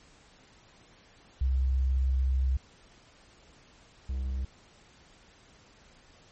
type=tone pair in turn; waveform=sine / triangle; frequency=65.41 / 65.41 Hz; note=C2 / C2; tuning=0 / 0 cents; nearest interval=unison; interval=0 cents; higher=neither; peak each=-23 / -27 dBFS; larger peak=first; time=1.41-2.57 / 4.09-4.45 s; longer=first; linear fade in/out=5 ms; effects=pink hiss -58 dBFS RMS until 6.31 s + MP3 32 kbps